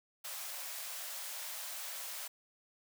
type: high-pass noise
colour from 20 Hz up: white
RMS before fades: -43 dBFS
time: 0.24-2.28 s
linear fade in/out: 10 ms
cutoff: 520 Hz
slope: 96 dB/octave
effects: none

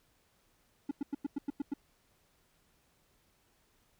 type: tone bursts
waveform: triangle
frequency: 283.3 Hz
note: C#4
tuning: 38 cents sharp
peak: -29 dBFS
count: 8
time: 0.89-1.738 s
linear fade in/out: 5 ms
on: 22 ms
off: 96 ms
effects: pink hiss -71 dBFS RMS until 3.99 s

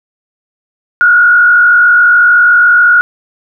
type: tone with frequency modulation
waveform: sine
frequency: 1436 Hz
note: F6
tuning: 48 cents sharp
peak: -3 dBFS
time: 1.01-3.01 s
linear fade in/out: 0 ms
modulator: 46.2 Hz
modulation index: 0.89
effects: none

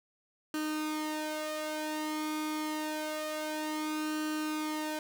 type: tone with flanger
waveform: sawtooth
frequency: 307.6 Hz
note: D#4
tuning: 20 cents flat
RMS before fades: -35 dBFS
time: 0.54-4.99 s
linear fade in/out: 2 ms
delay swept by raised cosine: 0.69 to 2.39 ms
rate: 0.27 Hz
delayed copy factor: +0.65
effects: none

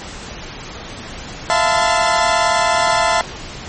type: chord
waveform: 30% pulse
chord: F major seventh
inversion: third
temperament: equal with one note detuned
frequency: 659.3 / 698.5 / 880 / 1020.2 Hz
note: E5 / F5 / A5 / C6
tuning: 0 / 0 / 0 / -44 cents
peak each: -16 dBFS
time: 1.5-3.21 s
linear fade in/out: 0 ms
effects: pink hiss -31 dBFS RMS until 3.68 s + MP3 32 kbps

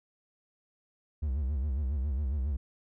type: tone with vibrato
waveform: triangle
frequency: 69.3 Hz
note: C#2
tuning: in tune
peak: -26 dBFS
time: 1.22-2.57 s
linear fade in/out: 10 ms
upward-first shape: sine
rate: 7.3 Hz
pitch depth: 170 cents each way
effects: none

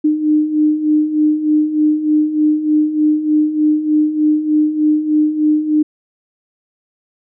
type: beating tone pair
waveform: sine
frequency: 302 / 305.3 Hz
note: D4 / D#4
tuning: +48 / -33 cents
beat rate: 3.3 Hz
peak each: -18 / -12 dBFS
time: 0.04-5.83 s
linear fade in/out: 10 ms
effects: none

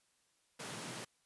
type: high-pass noise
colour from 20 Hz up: pink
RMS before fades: -45 dBFS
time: 0.59-1.05 s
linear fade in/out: 10 ms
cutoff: 110 Hz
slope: 96 dB/octave
effects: white hiss -75 dBFS RMS until 1.25 s + resampled to 24000 Hz

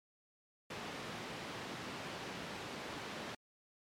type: band-pass noise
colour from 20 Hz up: pink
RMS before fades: -45 dBFS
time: 0.7-3.35 s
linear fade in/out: 5 ms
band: 160 to 4200 Hz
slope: 12 dB/octave
effects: MP3 96 kbps

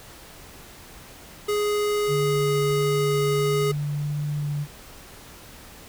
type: tone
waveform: square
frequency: 415.9 Hz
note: G#4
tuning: 2 cents sharp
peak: -22 dBFS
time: 1.48-3.72 s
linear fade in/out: 10 ms
type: tone with vibrato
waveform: sine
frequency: 146.83 Hz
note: D3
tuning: in tune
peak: -24 dBFS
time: 2.07-4.67 s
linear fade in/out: 50 ms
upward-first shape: sine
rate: 1.5 Hz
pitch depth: 11 cents each way
effects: pink hiss -45 dBFS RMS until 5.88 s

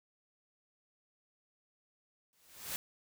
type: noise with exponential growth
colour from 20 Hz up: white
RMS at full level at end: -36 dBFS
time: 2.33-2.76 s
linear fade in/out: 0 ms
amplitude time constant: 93 ms
effects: none

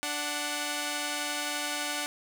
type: tone pair together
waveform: 5% pulse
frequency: 293.7 / 740.1 Hz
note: D4 / F#5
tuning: 0 / 0 cents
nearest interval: octave + major third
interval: 1600 cents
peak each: -22 dBFS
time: 0.03-2.06 s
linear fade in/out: 0 ms
effects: none

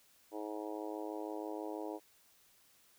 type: harmonic tone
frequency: 106.2 Hz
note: G#2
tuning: 39 cents sharp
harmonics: 3 / 4 / 5 / 6 / 7 / 8 / 9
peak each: -43 / -45 / -47 / -49 / -50 / -51 / -52 dBFS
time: 0.31-2 s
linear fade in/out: 50 ms
effects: white hiss -67 dBFS RMS until 2.98 s

